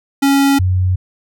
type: tone pair in turn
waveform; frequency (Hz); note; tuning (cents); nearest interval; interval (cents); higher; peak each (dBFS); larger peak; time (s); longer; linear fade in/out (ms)
square / sine; 277.2 / 92.05; C#4 / F#2; 0 / -8; octave + perfect fifth; 1908; first; -10 / -11; first; 0.22-0.59 / 0.59-0.96; neither; 10
effects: none